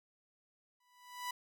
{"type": "tone with exponential growth", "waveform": "sawtooth", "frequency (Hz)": 987.8, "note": "B5", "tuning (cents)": 0, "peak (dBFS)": -32, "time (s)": [0.8, 1.31], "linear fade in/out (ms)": 5, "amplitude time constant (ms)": 110, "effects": []}